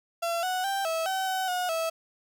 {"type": "tone with pitch steps", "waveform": "35% pulse", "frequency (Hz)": [678, 739, 786, 651, 762, 755, 724, 653], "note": ["E5", "F#5", "G5", "E5", "G5", "F#5", "F#5", "E5"], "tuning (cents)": [49, -2, 4, -22, -49, 35, -38, -17], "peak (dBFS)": -25, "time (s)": [0.22, 1.9], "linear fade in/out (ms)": 10, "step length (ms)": 210, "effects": []}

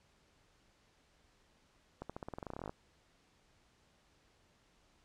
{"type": "accelerating click train", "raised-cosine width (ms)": 1, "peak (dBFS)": -28, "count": 18, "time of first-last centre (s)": [2.02, 2.695], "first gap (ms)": 76, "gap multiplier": 0.91, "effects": ["pink hiss -70 dBFS RMS until 5.04 s", "low-pass 7000 Hz 12 dB/octave"]}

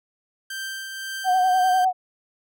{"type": "tone with tremolo", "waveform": "sawtooth", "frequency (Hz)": 1568, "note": "G6", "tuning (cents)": 0, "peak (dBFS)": -25, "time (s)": [0.5, 1.85], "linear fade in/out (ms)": 5, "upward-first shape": "triangle", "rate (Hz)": 1.9, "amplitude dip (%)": 40}
{"type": "tone with vibrato", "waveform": "sine", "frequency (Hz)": 741, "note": "F#5", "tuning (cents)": 2, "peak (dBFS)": -16, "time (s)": [1.24, 1.93], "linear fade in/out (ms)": 50, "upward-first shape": "sine", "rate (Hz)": 10, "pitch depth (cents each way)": 37}
{"effects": []}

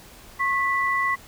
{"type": "tone pair together", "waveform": "sine", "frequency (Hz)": [1090.3, 1976], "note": ["C#6", "B6"], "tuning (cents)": [-29, 0], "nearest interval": "minor seventh", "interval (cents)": 1029, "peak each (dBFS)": -23, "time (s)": [0.39, 1.16], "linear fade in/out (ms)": 20, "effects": ["pink hiss -47 dBFS RMS until 1.27 s"]}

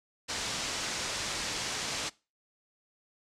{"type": "low-pass noise", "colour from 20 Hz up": "white", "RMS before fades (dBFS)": -35, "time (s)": [0.28, 2.1], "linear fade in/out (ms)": 20, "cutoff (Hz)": 7100, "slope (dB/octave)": 24, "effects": ["noise-tail reverb RT60 0.3 s tail -22 dB re dry", "low-pass 12000 Hz 12 dB/octave"]}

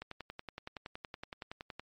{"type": "click train", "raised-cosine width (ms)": 0.3, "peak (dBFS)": -26, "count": 20, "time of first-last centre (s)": [0.02, 1.796], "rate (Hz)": 10.7, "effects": ["MP3 48 kbps"]}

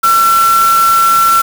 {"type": "tone in noise", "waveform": "sine", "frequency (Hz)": 1350, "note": "E6", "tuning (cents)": 41, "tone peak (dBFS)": -6, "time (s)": [0.03, 1.42], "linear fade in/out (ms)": 10, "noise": "white", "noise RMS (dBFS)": -19, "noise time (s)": [0.03, 1.42], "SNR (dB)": 10, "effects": []}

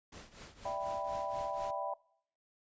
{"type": "noise with tremolo", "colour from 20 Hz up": "pink", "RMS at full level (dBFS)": -49, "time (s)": [0.12, 1.71], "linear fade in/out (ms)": 5, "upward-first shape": "triangle", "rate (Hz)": 4.1, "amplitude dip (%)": 85}
{"type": "chord", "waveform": "sine", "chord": "E minor seventh", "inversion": "third", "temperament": "equal", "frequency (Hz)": [587.3, 659.3, 784, 987.8], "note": ["D5", "E5", "G5", "B5"], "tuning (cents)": [0, 0, 0, 0], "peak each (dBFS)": -40, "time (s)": [0.65, 1.94], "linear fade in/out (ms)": 5}
{"effects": ["noise-tail reverb RT60 0.6 s tail -22 dB re dry", "resampled to 16000 Hz"]}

